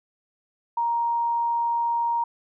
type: tone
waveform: sine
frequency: 937 Hz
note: A#5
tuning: 9 cents sharp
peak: -21 dBFS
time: 0.77-2.24 s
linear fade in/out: 5 ms
effects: none